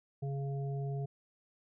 harmonic tone, 138.59 Hz, C#3, in tune, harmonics 1 / 3 / 5, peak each -34 / -44 / -48 dBFS, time 0.22-1.06 s, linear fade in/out 10 ms, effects none

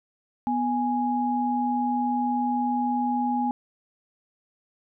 sine tone pair together, 246.6 / 830 Hz, B3 / G#5, -2 / -1 cents, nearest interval octave + major sixth, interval 2101 cents, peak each -25 dBFS, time 0.47-3.51 s, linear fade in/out 0 ms, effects none

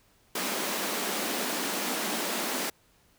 pink high-pass noise, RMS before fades -31 dBFS, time 0.35-2.7 s, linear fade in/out 5 ms, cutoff 200 Hz, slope 48 dB/octave, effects pink hiss -64 dBFS RMS until 3.18 s

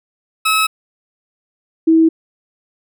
20% pulse / sine tone pair in turn, 1292 / 323.9 Hz, E6 / E4, -35 / -30 cents, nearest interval 2 octaves, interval 2395 cents, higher first, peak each -7 dBFS, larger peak neither, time 0.45-0.67 / 1.87-2.09 s, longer neither, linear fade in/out 10 ms, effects none

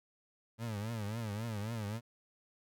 30% pulse tone with vibrato, 109 Hz, A2, 16 cents flat, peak -34 dBFS, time 0.58-2.01 s, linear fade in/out 50 ms, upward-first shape triangle, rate 3.7 Hz, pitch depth 160 cents each way, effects none

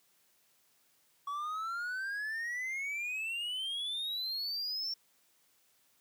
triangle exponential sweep, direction up, 1124 to 5490 Hz, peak -33 dBFS, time 1.27-4.94 s, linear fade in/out 5 ms, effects white hiss -70 dBFS RMS until 6 s + high-pass 100 Hz 12 dB/octave

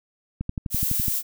click train, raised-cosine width 5 ms, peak -15 dBFS, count 9, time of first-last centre 0.41-1.082 s, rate 11.9 Hz
violet noise, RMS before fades -25 dBFS, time 0.7-1.23 s, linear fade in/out 50 ms
effects none

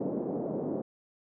pink band-pass noise, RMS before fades -33 dBFS, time 0-0.82 s, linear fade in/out 10 ms, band 190 to 580 Hz, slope 24 dB/octave, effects none

